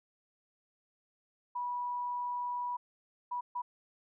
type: tone bursts at uneven times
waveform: sine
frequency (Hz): 977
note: B5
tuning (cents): -19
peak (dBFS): -33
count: 3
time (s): 1.55-2.77 / 3.31-3.41 / 3.55-3.62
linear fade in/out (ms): 10
effects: none